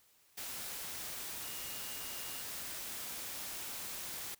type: tone in noise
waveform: sine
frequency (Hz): 2846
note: F7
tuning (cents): +32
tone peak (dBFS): -53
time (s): 1.42-2.42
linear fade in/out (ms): 10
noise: white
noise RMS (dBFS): -43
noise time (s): 0.37-4.35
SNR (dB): -13
effects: white hiss -68 dBFS RMS until 4.39 s